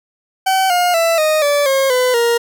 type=tone with pitch steps; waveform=40% pulse; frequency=763 / 711.9 / 664.2 / 619.7 / 578.2 / 539.5 / 503.4 / 469.7 Hz; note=G5 / F5 / E5 / D#5 / D5 / C#5 / B4 / A#4; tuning=-47 / +33 / +13 / -7 / -27 / -47 / +33 / +13 cents; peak=-11 dBFS; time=0.46-2.38 s; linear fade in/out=10 ms; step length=240 ms; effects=none